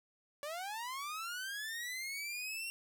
sawtooth linear sweep, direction up, 565 to 2757 Hz, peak -36 dBFS, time 0.43-2.7 s, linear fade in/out 0 ms, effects none

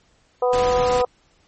harmonic tone, 248.2 Hz, B3, 9 cents sharp, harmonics 2 / 3 / 4 / 5, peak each -17 / -23 / -26 / -30 dBFS, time 0.42-1.05 s, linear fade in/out 5 ms
pink noise, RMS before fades -28 dBFS, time 0.53-1.02 s, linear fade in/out 2 ms
effects pink hiss -60 dBFS RMS until 1.47 s + MP3 32 kbps

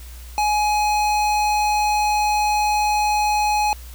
square tone with notch filter, 840 Hz, G#5, 19 cents sharp, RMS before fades -19 dBFS, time 0.38-3.73 s, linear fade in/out 0 ms, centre 12000 Hz, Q 1.1, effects added 60 Hz sine -35 dBFS peak until 3.94 s + white hiss -45 dBFS RMS until 3.94 s

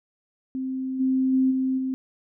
sine tone with level steps, 261.6 Hz, C4, in tune, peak -26 / -19 / -17 / -21 / -24 dBFS, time 0.55-1.94 s, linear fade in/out 0 ms, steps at 0.99 / 1.32 / 1.5 / 1.77 s, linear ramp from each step 20 ms, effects none

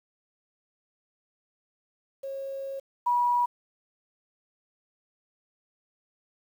sine tone pair in turn, 544 / 969.3 Hz, C#5 / B5, -33 / -33 cents, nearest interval minor seventh, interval 1000 cents, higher second, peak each -32 / -21 dBFS, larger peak second, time 2.23-2.8 / 3.06-3.46 s, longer first, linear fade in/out 10 ms, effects 9-bit

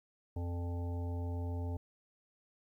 harmonic tone with a mistuned harmonic, 87.31 Hz, F2, in tune, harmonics 1 / 3 / 5 / 7 / 9 / 10, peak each -35 / -45 / -49 / -52 / -54 / -55 dBFS, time 0.36-1.77 s, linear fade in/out 5 ms, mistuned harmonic 7, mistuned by -37 cents, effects 12-bit

